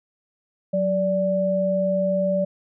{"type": "tone pair together", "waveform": "sine", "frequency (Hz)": [185.18, 583], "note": ["F#3", "D5"], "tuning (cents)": [2, -13], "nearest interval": "octave + minor sixth", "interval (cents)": 1985, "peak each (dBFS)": [-24, -20], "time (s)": [0.73, 2.45], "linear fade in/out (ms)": 10, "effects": []}